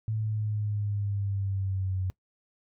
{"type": "exponential sweep", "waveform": "sine", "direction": "down", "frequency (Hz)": [110, 92.8], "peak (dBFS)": -27, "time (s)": [0.08, 2.1], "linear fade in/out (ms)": 0, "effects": ["noise-tail reverb RT60 0.1 s tail -21 dB re dry"]}